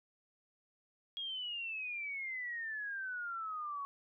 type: exponential sweep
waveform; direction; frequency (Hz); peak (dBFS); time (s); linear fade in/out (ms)
sine; down; 3299 to 1110; -38; 1.17-3.85; 0
effects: none